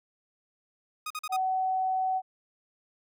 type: tone bursts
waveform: sawtooth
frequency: 1244.5 Hz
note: D#6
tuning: in tune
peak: -29 dBFS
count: 4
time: 1.06-1.365 s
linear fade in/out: 5 ms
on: 44 ms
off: 43 ms
type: tone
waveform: sine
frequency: 753 Hz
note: F#5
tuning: 30 cents sharp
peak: -25 dBFS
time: 1.29-2.22 s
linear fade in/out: 50 ms
effects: none